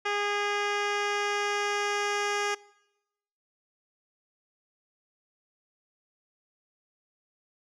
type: tone with low-pass filter sweep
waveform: 10% pulse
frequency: 410 Hz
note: G#4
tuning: 22 cents flat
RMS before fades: -29 dBFS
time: 0.05-2.55 s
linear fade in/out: 10 ms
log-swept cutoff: 4000 to 6300 Hz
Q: 1.1
effects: noise-tail reverb RT60 0.9 s tail -22 dB re dry